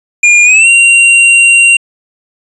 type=tone with pitch glide; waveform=square; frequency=2417 to 2760 Hz; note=D7 to F7; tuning=+49 to -21 cents; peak=-3 dBFS; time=0.23-1.77 s; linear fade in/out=5 ms; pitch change=+230 cents; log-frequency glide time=0.44-0.68 s; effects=resampled to 22050 Hz